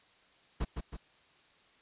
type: noise with echo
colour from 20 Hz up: brown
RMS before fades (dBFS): -32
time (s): 0.6-0.65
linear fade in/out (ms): 10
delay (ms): 160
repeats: 2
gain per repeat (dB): -5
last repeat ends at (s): 0.97
effects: white hiss -64 dBFS RMS until 1.81 s + resampled to 8000 Hz